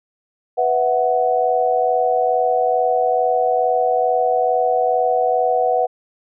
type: chord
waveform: sine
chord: B suspended fourth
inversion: none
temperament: just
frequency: 493.9 / 658.5 / 740.8 Hz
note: B4 / E5 / F#5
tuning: 0 / -2 / +2 cents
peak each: -19 / -21 / -17 dBFS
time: 0.57-5.87 s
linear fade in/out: 20 ms
effects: none